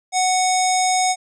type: tone with low-pass filter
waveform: square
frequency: 740 Hz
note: F#5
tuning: in tune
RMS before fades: -18 dBFS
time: 0.12-1.16 s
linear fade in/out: 50 ms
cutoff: 7400 Hz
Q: 7
effects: none